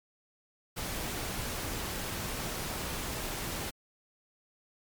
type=noise; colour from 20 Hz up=pink; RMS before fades=-36 dBFS; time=0.76-3.71 s; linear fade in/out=20 ms; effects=MP3 96 kbps